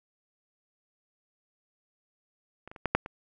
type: clicks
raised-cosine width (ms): 0.5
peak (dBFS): -29 / -29 / -30 / -12 / -6 / -23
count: 6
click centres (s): 2.676 / 2.715 / 2.762 / 2.857 / 2.95 / 3.061
effects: none